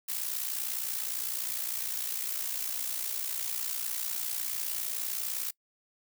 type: noise with amplitude modulation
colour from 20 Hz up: blue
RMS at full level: -31 dBFS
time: 0.08-5.51 s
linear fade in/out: 10 ms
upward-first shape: sine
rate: 59.8 Hz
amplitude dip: 65%
effects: noise-tail reverb RT60 0.1 s tail -24 dB re dry